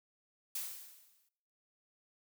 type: noise with exponential decay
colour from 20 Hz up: blue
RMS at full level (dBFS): -37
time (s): 0.55-1.29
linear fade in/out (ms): 5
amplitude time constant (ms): 160
effects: noise-tail reverb RT60 0.8 s tail -21 dB re dry